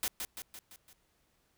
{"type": "noise with echo", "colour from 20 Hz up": "white", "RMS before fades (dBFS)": -33, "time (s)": [0.03, 0.08], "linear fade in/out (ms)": 0, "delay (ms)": 170, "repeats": 5, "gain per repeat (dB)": -5, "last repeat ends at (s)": 0.93, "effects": ["pink hiss -73 dBFS RMS until 1.57 s"]}